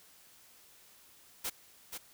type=noise with echo; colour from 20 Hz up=white; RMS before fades=-36 dBFS; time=1.44-1.5 s; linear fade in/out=10 ms; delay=480 ms; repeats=1; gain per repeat=-6 dB; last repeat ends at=1.98 s; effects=white hiss -60 dBFS RMS until 2.13 s